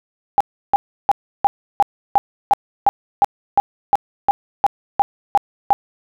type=tone bursts; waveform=sine; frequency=806 Hz; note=G5; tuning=48 cents sharp; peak=-8 dBFS; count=16; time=0.38-5.73 s; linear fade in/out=0 ms; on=25 ms; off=330 ms; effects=none